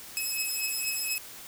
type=beating tone pair; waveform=10% pulse; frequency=2570 / 2574.2 Hz; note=E7 / E7; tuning=-45 / -42 cents; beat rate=4.2 Hz; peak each=-25 / -22 dBFS; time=0.17-1.18 s; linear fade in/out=0 ms; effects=white hiss -45 dBFS RMS until 1.47 s